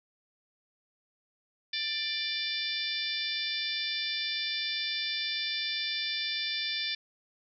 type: harmonic tone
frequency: 591 Hz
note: D5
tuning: 11 cents sharp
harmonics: 3 / 4 / 5 / 6 / 7 / 8 / 9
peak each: -40 / -37 / -44 / -34 / -42 / -37 / -41 dBFS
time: 1.73-6.95 s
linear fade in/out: 5 ms
effects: none